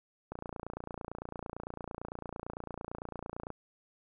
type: click train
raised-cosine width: 1 ms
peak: -25 dBFS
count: 93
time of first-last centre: 0.32-3.503 s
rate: 28.9 Hz
effects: none